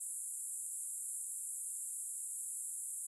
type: band-pass noise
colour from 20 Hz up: white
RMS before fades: -43 dBFS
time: 0-3.07 s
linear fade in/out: 10 ms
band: 7500 to 11000 Hz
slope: 96 dB/octave
effects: none